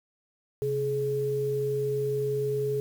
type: tone pair together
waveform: sine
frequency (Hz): 133.2 / 422.9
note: C3 / G#4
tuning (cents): +31 / +31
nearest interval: octave + minor sixth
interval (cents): 2000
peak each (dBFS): -32 / -26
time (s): 0.62-2.8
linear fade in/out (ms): 0
effects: 8-bit